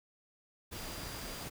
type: tone in noise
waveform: sine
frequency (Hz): 4800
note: D8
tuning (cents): +37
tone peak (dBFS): -52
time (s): 0.75-1.45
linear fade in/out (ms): 20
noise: pink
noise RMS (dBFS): -43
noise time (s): 0.71-1.5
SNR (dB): -12
effects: none